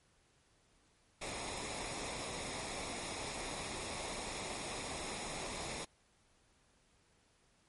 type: noise with comb filter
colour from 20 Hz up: pink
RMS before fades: -42 dBFS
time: 1.21-5.85 s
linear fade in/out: 10 ms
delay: 0.66 ms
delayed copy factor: -0.55
effects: pink hiss -71 dBFS RMS until 7.68 s + MP3 48 kbps